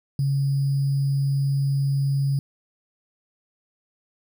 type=tone with sample-and-hold; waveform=sine; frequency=138.59 Hz; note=C#3; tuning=in tune; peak=-19 dBFS; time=0.19-2.39 s; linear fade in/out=2 ms; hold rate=4900 Hz; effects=none